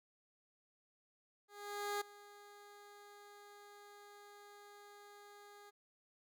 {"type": "tone with ADSR envelope", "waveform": "15% pulse", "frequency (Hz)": 409.8, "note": "G#4", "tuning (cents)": -23, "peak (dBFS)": -30, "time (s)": [1.48, 5.71], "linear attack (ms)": 530, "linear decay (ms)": 9, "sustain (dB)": -20, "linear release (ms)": 21, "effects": []}